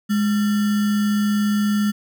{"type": "tone with sample-and-hold", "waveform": "sine", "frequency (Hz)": 207.7, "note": "G#3", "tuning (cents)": 0, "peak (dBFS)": -16, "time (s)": [0.09, 1.92], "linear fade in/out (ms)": 20, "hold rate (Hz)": 1575, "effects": []}